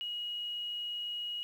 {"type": "tone with quantisation", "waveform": "sine", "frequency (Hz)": 2897, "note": "F#7", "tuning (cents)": -37, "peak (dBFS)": -35, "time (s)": [0.01, 1.43], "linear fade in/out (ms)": 0, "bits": 10, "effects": []}